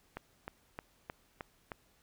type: click train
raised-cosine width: 0.5 ms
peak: -25 dBFS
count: 6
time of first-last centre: 0.17-1.718 s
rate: 3.23 Hz
effects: pink hiss -69 dBFS RMS until 2.02 s